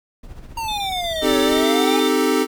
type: noise with tremolo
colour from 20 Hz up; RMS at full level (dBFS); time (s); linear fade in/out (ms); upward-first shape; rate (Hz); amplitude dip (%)
brown; -35; 0.23-1.64; 5; sine; 15; 55
type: exponential two-way sweep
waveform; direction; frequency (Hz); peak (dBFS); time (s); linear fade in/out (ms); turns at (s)
square; down then up; 932.3 to 557 to 828; -24; 0.57-2; 5; 1.39
type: tone bursts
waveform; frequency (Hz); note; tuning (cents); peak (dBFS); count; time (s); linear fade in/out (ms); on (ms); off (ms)
sine; 3580; A7; +29; -25; 12; 0.68-2.087; 5; 98; 21
type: chord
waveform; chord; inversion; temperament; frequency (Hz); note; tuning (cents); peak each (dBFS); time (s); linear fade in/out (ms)
square; A half-diminished seventh; first; equal; 261.6 / 311.1 / 392 / 440; C4 / Eb4 / G4 / A4; 0 / 0 / 0 / 0; -22; 1.21-2.47; 50
effects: none